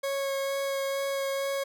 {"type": "tone with vibrato", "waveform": "40% pulse", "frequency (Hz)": 549, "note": "C#5", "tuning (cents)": -17, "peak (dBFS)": -27, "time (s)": [0.03, 1.64], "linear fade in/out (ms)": 10, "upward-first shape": "sine", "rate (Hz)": 2.2, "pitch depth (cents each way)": 10, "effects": []}